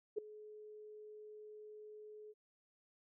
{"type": "tone with ADSR envelope", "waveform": "sine", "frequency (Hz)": 425.3, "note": "G#4", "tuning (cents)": 41, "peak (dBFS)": -32, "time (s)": [0.16, 2.34], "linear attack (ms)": 23, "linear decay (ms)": 5, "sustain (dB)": -19, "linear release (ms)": 36, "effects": []}